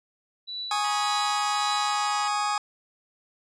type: tone with tremolo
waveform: sine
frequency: 3951 Hz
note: B7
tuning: in tune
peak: -30 dBFS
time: 0.47-2.08 s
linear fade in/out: 20 ms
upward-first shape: triangle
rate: 1.8 Hz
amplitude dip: 80%
type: chord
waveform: 40% pulse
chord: Ab suspended fourth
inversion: none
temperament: just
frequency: 830.6 / 1107.5 / 1245.9 Hz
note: Ab5 / Db6 / Eb6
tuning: 0 / -2 / +2 cents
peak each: -26 / -32 / -28 dBFS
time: 0.71-2.58 s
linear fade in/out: 2 ms
type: tone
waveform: 10% pulse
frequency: 970 Hz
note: B5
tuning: 31 cents flat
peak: -27 dBFS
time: 0.84-2.28 s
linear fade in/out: 5 ms
effects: resampled to 22050 Hz